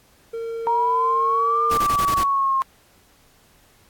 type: tone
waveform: triangle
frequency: 458 Hz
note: A#4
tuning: 31 cents flat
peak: -24 dBFS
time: 0.33-1.78 s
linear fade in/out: 10 ms
type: exponential two-way sweep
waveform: sine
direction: up then down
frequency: 932.3 to 1200 to 1065 Hz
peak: -17 dBFS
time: 0.67-2.62 s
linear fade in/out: 0 ms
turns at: 1.64 s
type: noise bursts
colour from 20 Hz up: pink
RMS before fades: -28 dBFS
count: 6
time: 1.71-2.235 s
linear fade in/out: 2 ms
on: 65 ms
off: 27 ms
effects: pink hiss -56 dBFS RMS until 3.89 s + AAC 64 kbps